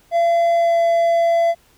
triangle tone with pitch glide, 680 to 675.3 Hz, F5 to E5, -46 to +42 cents, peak -11 dBFS, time 0.11-1.55 s, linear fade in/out 50 ms, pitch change -12 cents, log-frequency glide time 0.56-0.77 s, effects pink hiss -55 dBFS RMS until 1.77 s

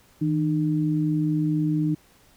sine tone pair together, 158.96 / 303.3 Hz, D#3 / D#4, +37 / -44 cents, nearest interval major seventh, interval 1119 cents, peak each -23 dBFS, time 0.21-1.95 s, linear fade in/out 10 ms, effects pink hiss -57 dBFS RMS until 2.36 s

